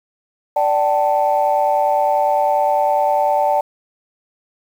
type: chord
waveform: sine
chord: D suspended fourth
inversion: none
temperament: equal with one note detuned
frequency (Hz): 587.3 / 770.1 / 880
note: D5 / G5 / A5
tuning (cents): 0 / -31 / 0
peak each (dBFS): -17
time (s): 0.56-3.61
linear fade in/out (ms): 5
effects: tanh soft clip ceiling -5 dBFS + 7-bit